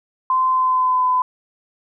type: tone with pitch glide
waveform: sine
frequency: 1033 to 1009.4 Hz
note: C6 to B5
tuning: -22 to +38 cents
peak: -14 dBFS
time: 0.3-1.22 s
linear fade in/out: 2 ms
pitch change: -40 cents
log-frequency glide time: 0.5-1.07 s
effects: none